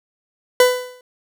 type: tone with exponential decay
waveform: 40% pulse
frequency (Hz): 499.5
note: B4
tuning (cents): +20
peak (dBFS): -6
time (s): 0.6-1.01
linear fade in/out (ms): 2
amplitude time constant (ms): 89
effects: none